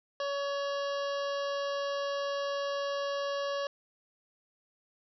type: harmonic tone with a mistuned harmonic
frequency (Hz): 563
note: C#5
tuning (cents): +27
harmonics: 1 / 2 / 3 / 5 / 6 / 7 / 8 / 9 / 10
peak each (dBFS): -32 / -38 / -42 / -46 / -48 / -49 / -50 / -51 / -52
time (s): 0.2-3.67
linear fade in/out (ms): 2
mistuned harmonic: 6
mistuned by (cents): -52
effects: none